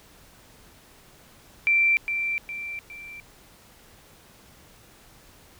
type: tone with echo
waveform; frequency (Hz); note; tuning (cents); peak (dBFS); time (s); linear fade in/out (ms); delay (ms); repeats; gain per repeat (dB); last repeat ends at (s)
sine; 2349; D7; 0; -17; 1.67-1.97; 0; 410; 3; -7; 3.2
effects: pink hiss -53 dBFS RMS until 5.59 s